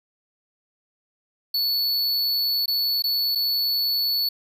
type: tone with dropouts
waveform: square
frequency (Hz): 4435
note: C#8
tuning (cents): 0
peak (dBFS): -21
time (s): 1.54-4.29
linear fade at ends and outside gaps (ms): 5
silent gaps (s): 2.659-2.679 / 3.023-3.039 / 3.351-3.355
effects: none